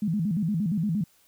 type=tone with vibrato; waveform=sine; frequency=185 Hz; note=F#3; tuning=in tune; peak=-23 dBFS; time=0.02-1.04 s; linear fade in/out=5 ms; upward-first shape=square; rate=8.6 Hz; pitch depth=220 cents each way; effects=white hiss -62 dBFS RMS until 1.27 s